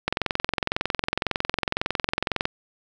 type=click train; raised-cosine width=0.3 ms; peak=-6 dBFS; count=53; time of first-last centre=0.08-2.454 s; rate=21.9 Hz; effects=none